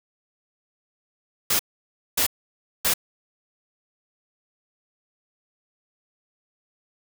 white noise bursts, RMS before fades -21 dBFS, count 3, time 1.5-2.939 s, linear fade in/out 5 ms, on 93 ms, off 580 ms, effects none

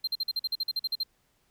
triangle tone bursts, 4159 Hz, C8, 11 cents flat, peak -25 dBFS, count 13, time 0.04-1.034 s, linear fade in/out 5 ms, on 34 ms, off 46 ms, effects pink hiss -70 dBFS RMS until 1.5 s

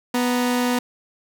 sawtooth tone pair together, 246.9 / 932.3 Hz, B3 / A#5, 0 / 0 cents, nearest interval octave + major seventh, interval 2300 cents, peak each -15 / -26 dBFS, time 0.14-0.79 s, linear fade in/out 5 ms, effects none

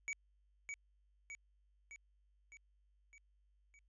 square tone with echo, 2267 Hz, C#7, 38 cents sharp, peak -39 dBFS, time 0.08-0.13 s, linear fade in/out 0 ms, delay 610 ms, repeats 6, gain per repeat -4 dB, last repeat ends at 3.79 s, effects added 50 Hz sine -70 dBFS peak until 3.88 s + resampled to 22050 Hz

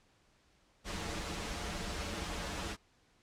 pink noise with comb filter, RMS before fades -39 dBFS, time 0.84-2.77 s, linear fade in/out 50 ms, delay 7.8 ms, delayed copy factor -0.7, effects pink hiss -69 dBFS RMS until 3.22 s + low-pass 7000 Hz 12 dB/octave

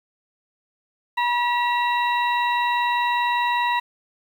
harmonic tone with a mistuned harmonic, 965 Hz, B5, 40 cents flat, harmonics 1 / 2 / 3 / 4, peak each -20 / -26 / -30 / -32 dBFS, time 1.17-3.8 s, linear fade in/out 10 ms, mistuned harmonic 3, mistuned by -100 cents, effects 8-bit

